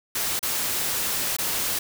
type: noise with dropouts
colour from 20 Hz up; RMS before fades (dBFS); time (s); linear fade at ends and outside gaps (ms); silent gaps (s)
white; -26; 0.15-1.79; 5; 0.393-0.428 / 1.367-1.385
effects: none